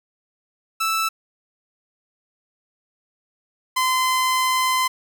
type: tone pair in turn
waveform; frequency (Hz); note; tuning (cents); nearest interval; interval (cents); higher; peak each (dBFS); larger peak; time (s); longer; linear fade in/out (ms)
sawtooth; 1318.5 / 1029.1; E6 / C6; 0 / -29; major third; 429; first; -16 / -14; second; 0.8-1.09 / 3.76-4.88; second; 10
effects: none